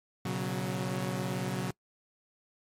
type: chord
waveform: sawtooth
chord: B suspended second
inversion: none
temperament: equal with one note detuned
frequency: 120.72 / 138.59 / 185 Hz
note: B2 / C#3 / F#3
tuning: -39 / 0 / 0 cents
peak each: -33 / -32 / -30 dBFS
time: 0.25-1.71 s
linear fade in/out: 5 ms
effects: noise-tail reverb RT60 0.1 s tail -24 dB re dry + MP3 64 kbps